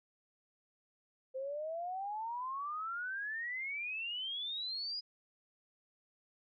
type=exponential sweep; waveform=sine; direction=up; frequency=515 to 4978 Hz; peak=-37 dBFS; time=1.34-5.01 s; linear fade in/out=20 ms; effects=none